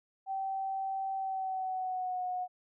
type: tone with pitch glide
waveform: sine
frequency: 773 to 729.6 Hz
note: G5 to F#5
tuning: -24 to -24 cents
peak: -32 dBFS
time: 0.26-2.48 s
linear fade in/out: 50 ms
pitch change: -100 cents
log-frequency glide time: 1.16-2.23 s
effects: none